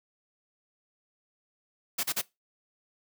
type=noise bursts; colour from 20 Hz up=white; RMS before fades=-29 dBFS; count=3; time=1.98-2.216 s; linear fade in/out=10 ms; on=54 ms; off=37 ms; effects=noise-tail reverb RT60 0.2 s tail -21 dB re dry + high-pass 150 Hz 12 dB/octave